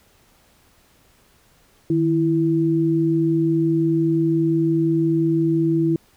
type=tone pair together; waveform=sine; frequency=155.74 / 330 Hz; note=D#3 / E4; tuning=+2 / +2 cents; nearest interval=octave + minor second; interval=1300 cents; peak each=-21 / -17 dBFS; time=1.9-5.96 s; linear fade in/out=2 ms; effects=pink hiss -57 dBFS RMS until 6.16 s